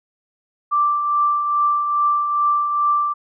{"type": "tone with tremolo", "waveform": "sine", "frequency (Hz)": 1174.7, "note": "D6", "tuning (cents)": 0, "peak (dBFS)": -13, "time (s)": [0.71, 3.14], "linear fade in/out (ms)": 20, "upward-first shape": "triangle", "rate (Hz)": 2.4, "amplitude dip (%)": 50, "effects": []}